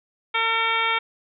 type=harmonic tone with a mistuned harmonic; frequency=453.4 Hz; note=A#4; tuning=48 cents flat; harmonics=1 / 2 / 3 / 4 / 5 / 6 / 7 / 8; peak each=-34 / -27 / -25 / -31 / -24 / -33 / -30 / -32 dBFS; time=0.34-0.99 s; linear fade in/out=10 ms; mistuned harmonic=7; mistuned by=+20 cents; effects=none